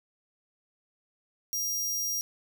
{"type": "tone", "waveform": "sawtooth", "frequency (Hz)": 5700, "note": "F8", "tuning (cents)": 34, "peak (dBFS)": -26, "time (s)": [1.53, 2.21], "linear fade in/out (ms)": 0, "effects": []}